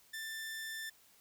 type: tone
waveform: sawtooth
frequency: 1775 Hz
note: A6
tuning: 15 cents sharp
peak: -37 dBFS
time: 0.13-0.9 s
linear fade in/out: 10 ms
effects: white hiss -65 dBFS RMS until 1.2 s